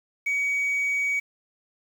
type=tone; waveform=sine; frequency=2260 Hz; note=C#7; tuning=33 cents sharp; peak=-20 dBFS; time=0.26-1.2 s; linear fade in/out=10 ms; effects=tanh soft clip ceiling -21 dBFS + 8-bit